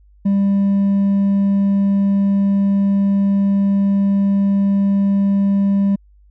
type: tone with hard clipping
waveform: sine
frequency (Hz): 198.2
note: G3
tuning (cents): +19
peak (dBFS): -13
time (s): 0.25-5.96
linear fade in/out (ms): 10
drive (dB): 2
effects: added 50 Hz sine -46 dBFS peak until 6.3 s